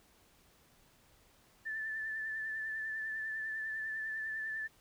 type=tone with vibrato; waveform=sine; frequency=1760 Hz; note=A6; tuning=in tune; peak=-36 dBFS; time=1.65-4.68 s; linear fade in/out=20 ms; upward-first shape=triangle; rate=10 Hz; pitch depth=33 cents each way; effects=pink hiss -66 dBFS RMS until 4.8 s